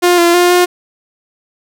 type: tone with pitch steps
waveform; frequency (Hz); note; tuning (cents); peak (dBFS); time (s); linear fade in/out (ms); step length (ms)
sawtooth; 353.7 / 343.2 / 353.7 / 356.6; F4 / F4 / F4 / F4; +22 / -30 / +22 / +36; -3; 0.02-0.66; 20; 160
effects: none